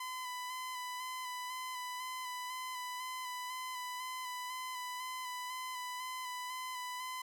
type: tone with vibrato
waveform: sawtooth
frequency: 1008 Hz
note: B5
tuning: 35 cents sharp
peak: -36 dBFS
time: 0-7.22 s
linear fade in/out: 5 ms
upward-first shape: square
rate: 2 Hz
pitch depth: 20 cents each way
effects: none